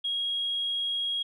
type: tone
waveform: sine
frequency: 3288 Hz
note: G#7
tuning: 18 cents flat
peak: -26 dBFS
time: 0.04-1.23 s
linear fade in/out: 10 ms
effects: tanh soft clip ceiling -22 dBFS